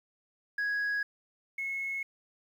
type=tone pair in turn; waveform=sine; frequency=1661.2 / 2182 Hz; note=G#6 / C#7; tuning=0 / -28 cents; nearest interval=perfect fourth; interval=472 cents; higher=second; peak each=-26 / -31 dBFS; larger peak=first; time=0.58-1.03 / 1.58-2.03 s; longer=neither; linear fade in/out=5 ms; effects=tanh soft clip ceiling -27 dBFS + 10-bit